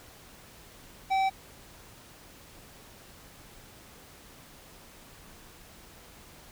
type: tone with tanh clipping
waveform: sine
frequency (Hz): 770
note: G5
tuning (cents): -31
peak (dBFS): -25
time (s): 1.1-1.3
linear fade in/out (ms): 20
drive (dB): 12
effects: pink hiss -52 dBFS RMS until 6.51 s